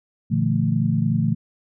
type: chord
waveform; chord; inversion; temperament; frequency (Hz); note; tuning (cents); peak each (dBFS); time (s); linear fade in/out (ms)
sine; Bb major seventh; none; equal with one note detuned; 116.54 / 146.83 / 170.23 / 220; Bb2 / D3 / F3 / A3; 0 / 0 / -44 / 0; -23; 0.3-1.35; 20
effects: none